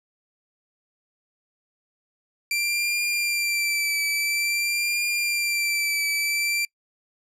sawtooth tone with vibrato, 2355 Hz, D7, 4 cents sharp, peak -19 dBFS, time 2.51-6.65 s, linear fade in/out 2 ms, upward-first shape triangle, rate 0.49 Hz, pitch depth 38 cents each way, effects noise-tail reverb RT60 0.1 s tail -26 dB re dry + resampled to 32000 Hz

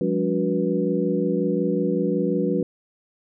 sine tone cluster, 175.7 / 201.2 / 285.8 / 367.3 / 485.8 Hz, F3 / G3 / D4 / F#4 / B4, +11 / +45 / -47 / -13 / -29 cents, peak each -26 dBFS, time 0.01-2.63 s, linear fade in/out 2 ms, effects none

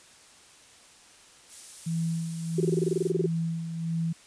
violet noise, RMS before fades -39 dBFS, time 1.48-3.13 s, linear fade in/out 50 ms
sine tone with tremolo, 165.1 Hz, E3, 3 cents sharp, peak -25 dBFS, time 1.86-4.13 s, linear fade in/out 10 ms, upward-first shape sine, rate 1.5 Hz, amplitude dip 55%
sine tone bursts, 377.1 Hz, F#4, 33 cents sharp, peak -21 dBFS, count 15, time 2.58-3.262 s, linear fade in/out 5 ms, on 24 ms, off 23 ms
effects white hiss -54 dBFS RMS until 4.26 s + resampled to 22050 Hz

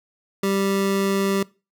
square tone pair together, 196 / 392 Hz, G3 / G4, 0 / 0 cents, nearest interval octave, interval 1200 cents, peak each -23 dBFS, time 0.43-1.43 s, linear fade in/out 5 ms, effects noise-tail reverb RT60 0.3 s tail -22 dB re dry

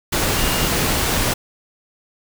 sine tone in noise, 2835 Hz, F7, 25 cents sharp, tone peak -29 dBFS, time 0.36-0.68 s, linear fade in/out 10 ms, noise pink, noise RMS -19 dBFS, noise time 0.12-1.34 s, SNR -13 dB, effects none

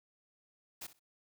white noise with echo, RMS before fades -44 dBFS, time 0.81-0.87 s, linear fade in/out 10 ms, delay 63 ms, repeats 2, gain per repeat -15 dB, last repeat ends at 0.996 s, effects none

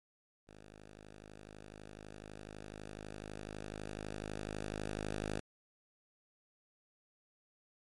5% pulse tone with level ramp, 52 Hz, G#1, 3 cents sharp, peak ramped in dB -44 to -25 dBFS, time 0.47-5.4 s, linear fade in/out 10 ms, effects MP3 48 kbps

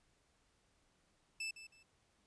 sawtooth tone with echo, 2637 Hz, E7, in tune, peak -36 dBFS, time 1.4-1.51 s, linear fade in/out 5 ms, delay 160 ms, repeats 2, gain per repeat -12 dB, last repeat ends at 1.83 s, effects pink hiss -75 dBFS RMS until 2.26 s + resampled to 22050 Hz

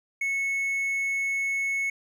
triangle tone, 2200 Hz, C#7, 14 cents flat, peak -23 dBFS, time 0.21-1.9 s, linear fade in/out 5 ms, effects none

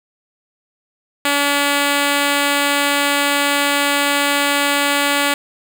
5% pulse tone, 285.4 Hz, D4, 49 cents flat, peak -3 dBFS, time 1.25-5.34 s, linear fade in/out 2 ms, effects none

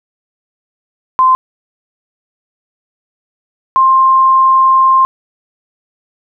sine tone pair in turn, 1037 / 1055.1 Hz, C6 / C6, -16 / +14 cents, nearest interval unison, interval 30 cents, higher second, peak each -5 dBFS, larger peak neither, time 1.19-1.35 / 3.76-5.05 s, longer second, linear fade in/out 0 ms, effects none

